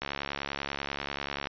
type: click train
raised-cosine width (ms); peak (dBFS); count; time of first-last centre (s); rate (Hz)
0.3; -16; 103; 0.02-1.471; 70.3
effects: resampled to 11025 Hz